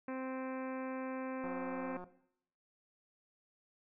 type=harmonic tone; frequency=260.9 Hz; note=C4; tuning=5 cents flat; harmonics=1 / 2 / 3 / 4 / 5 / 6 / 7 / 8 / 9 / 10; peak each=-40 / -44 / -51 / -49 / -56 / -53 / -56 / -59 / -58 / -62 dBFS; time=0.08-1.97 s; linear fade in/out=2 ms
type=click train; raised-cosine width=1 ms; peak=-34 dBFS; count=109; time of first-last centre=1.44-2.04 s; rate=180 Hz
effects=noise-tail reverb RT60 0.7 s tail -17 dB re dry